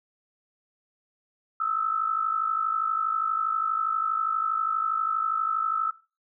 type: tone pair together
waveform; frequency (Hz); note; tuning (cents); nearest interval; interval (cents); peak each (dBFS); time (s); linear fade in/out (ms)
sine; 1266.1 / 1318.5; D#6 / E6; +30 / 0; minor second; 70; -29 / -25; 1.6-5.91; 5
effects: noise-tail reverb RT60 0.3 s tail -17 dB re dry